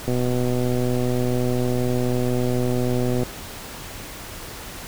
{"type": "click train", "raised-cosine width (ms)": 2, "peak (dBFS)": -11, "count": 392, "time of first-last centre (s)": [0.08, 3.233], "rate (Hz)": 124, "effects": ["pink hiss -36 dBFS RMS until 4.87 s"]}